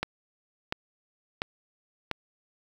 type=click train; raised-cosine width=0.3 ms; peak=-12 dBFS; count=4; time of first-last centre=0.03-2.113 s; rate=1.44 Hz; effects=7-bit